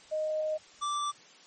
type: tone pair in turn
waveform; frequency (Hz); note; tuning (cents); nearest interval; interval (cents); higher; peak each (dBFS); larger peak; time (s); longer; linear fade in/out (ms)
sine / square; 620 / 1170.4; D#5 / D6; -6 / -6; major seventh; 1100; second; -28 / -30; first; 0.11-0.58 / 0.81-1.12; first; 20
effects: white hiss -55 dBFS RMS until 1.46 s + MP3 32 kbps